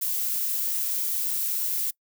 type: noise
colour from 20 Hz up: violet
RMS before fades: -27 dBFS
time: 0.01-1.91 s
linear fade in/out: 10 ms
effects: noise-tail reverb RT60 0.1 s tail -24 dB re dry